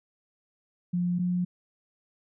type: tone pair in turn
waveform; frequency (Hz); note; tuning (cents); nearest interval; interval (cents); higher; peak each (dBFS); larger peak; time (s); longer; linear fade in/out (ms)
sine; 176.8 / 178.65; F3 / F3; +22 / +40; unison; 18; second; -24; neither; 0.93-1.19 / 1.19-1.45; neither; 10
effects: none